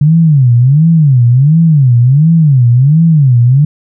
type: tone with vibrato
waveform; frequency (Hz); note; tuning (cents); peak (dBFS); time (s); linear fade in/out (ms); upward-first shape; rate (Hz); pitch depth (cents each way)
sine; 140.8; C#3; +27; -3; 0.01-3.65; 5; sine; 1.4; 290
effects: none